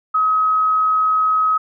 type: tone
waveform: sine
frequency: 1272 Hz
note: D#6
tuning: 38 cents sharp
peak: -13 dBFS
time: 0.14-1.58 s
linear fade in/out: 10 ms
effects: none